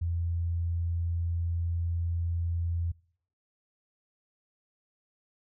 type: tone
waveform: sine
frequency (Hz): 84.9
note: F2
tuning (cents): -48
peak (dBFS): -27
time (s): 0.01-2.92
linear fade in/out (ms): 10
effects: noise-tail reverb RT60 0.6 s tail -25 dB re dry